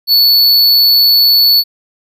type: tone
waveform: square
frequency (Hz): 4438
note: C#8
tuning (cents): +1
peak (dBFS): -6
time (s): 0.07-1.64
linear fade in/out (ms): 50
effects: none